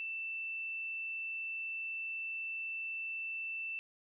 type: tone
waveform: sine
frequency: 2664 Hz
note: E7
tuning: 18 cents sharp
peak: -37 dBFS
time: 0-3.79 s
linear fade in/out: 0 ms
effects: none